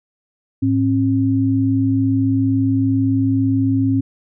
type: tone pair together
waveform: sine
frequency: 107.11 / 269.3 Hz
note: A2 / C#4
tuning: -46 / -50 cents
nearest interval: octave + major third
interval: 1596 cents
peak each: -18 / -15 dBFS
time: 0.62-4.01 s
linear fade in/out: 10 ms
effects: none